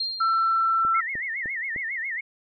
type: tone with exponential decay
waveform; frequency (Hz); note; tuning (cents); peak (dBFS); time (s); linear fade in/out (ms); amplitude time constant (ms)
sine; 4196; C8; +4; -23; 0-0.83; 5; 180
type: tone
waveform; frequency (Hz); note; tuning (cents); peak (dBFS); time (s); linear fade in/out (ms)
sine; 1339; E6; +27; -19; 0.2-1.01; 10
type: click train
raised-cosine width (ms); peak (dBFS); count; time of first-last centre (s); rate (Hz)
2; -26; 4; 0.85-1.762; 3.29
type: tone with vibrato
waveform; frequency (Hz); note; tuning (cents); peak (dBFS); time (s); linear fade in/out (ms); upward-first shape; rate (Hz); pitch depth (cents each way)
sine; 1975.5; B6; 0; -27; 0.94-2.21; 10; sine; 7.3; 180
effects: none